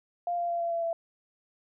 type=tone with pitch steps; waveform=sine; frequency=698.5 / 692.5 / 686.5 / 680.6 / 674.7 / 668.9 Hz; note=F5 / F5 / F5 / F5 / E5 / E5; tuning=0 / -15 / -30 / -45 / +40 / +25 cents; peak=-27 dBFS; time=0.27-0.93 s; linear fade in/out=2 ms; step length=110 ms; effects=none